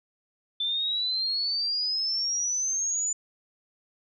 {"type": "exponential sweep", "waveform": "sine", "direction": "up", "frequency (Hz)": [3520, 7040], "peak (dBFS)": -25, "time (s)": [0.6, 3.13], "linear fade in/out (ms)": 5, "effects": []}